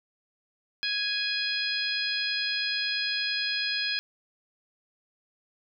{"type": "harmonic tone", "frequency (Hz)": 831, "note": "G#5", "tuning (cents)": 1, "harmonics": [2, 3, 4, 5, 6], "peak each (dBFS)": [-33, -33, -33, -33, -33], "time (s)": [0.83, 3.99], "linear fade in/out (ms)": 0, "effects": []}